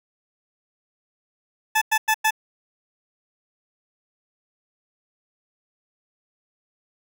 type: tone bursts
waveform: 20% pulse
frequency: 871 Hz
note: A5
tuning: 18 cents flat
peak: -12 dBFS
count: 4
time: 1.75-2.308 s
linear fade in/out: 10 ms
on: 66 ms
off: 98 ms
effects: none